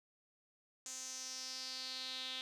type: tone with band-pass filter sweep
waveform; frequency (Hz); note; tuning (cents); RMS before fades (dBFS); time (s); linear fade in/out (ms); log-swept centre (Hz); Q
sawtooth; 258.6; C4; -20; -45; 0.86-2.41; 0; 6900 to 3500; 4.8
effects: none